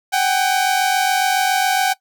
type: tone pair together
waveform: sawtooth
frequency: 755 / 802.2 Hz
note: F#5 / G5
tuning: +35 / +40 cents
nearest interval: minor second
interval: 105 cents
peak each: -13 / -16 dBFS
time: 0.12-1.94 s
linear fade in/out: 20 ms
effects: noise-tail reverb RT60 0.1 s tail -20 dB re dry